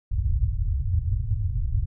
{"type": "low-pass noise", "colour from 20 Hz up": "white", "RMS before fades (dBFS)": -24, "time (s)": [0.11, 1.86], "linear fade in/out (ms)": 10, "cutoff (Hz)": 110, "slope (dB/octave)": 48, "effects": []}